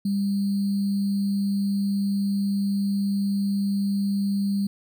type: tone with sample-and-hold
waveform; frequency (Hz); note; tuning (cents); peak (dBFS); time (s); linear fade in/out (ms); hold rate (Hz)
sine; 199.1; G3; +27; -21; 0.05-4.67; 5; 4410
effects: none